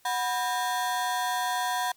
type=ring-modulated tone; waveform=35% pulse; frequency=859 Hz; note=A5; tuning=42 cents flat; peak=-21 dBFS; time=0.05-1.92 s; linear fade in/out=5 ms; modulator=125 Hz; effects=white hiss -62 dBFS RMS until 1.96 s + MP3 96 kbps